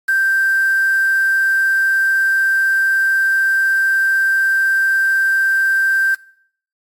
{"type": "tone with quantisation", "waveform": "sine", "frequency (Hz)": 1569, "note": "G6", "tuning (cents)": 1, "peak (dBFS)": -12, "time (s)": [0.08, 6.15], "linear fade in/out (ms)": 10, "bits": 5, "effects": ["noise-tail reverb RT60 0.6 s tail -21 dB re dry", "AAC 64 kbps"]}